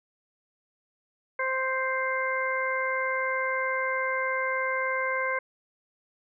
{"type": "harmonic tone", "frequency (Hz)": 523.3, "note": "C5", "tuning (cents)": 0, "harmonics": [1, 2, 3, 4], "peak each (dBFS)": [-31, -31, -31, -31], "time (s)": [1.39, 5.39], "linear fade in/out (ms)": 5, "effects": []}